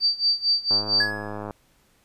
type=tone with tremolo; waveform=sine; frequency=4640 Hz; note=D8; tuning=22 cents flat; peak=-16 dBFS; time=0-1.11 s; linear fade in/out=50 ms; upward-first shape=sine; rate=4.4 Hz; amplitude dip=90%
type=click train; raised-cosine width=1 ms; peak=-19 dBFS; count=84; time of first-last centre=0.71-1.508 s; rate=104 Hz
type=tone with exponential decay; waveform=triangle; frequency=1683 Hz; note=G#6; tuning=23 cents sharp; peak=-17 dBFS; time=1-1.46 s; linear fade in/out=5 ms; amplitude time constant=100 ms
effects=pink hiss -62 dBFS RMS until 2.04 s + resampled to 32000 Hz